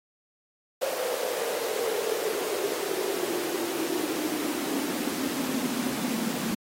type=noise with high-pass filter sweep; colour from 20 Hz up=pink; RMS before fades=-30 dBFS; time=0.81-6.55 s; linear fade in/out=10 ms; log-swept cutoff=530 to 220 Hz; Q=8.4; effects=AAC 48 kbps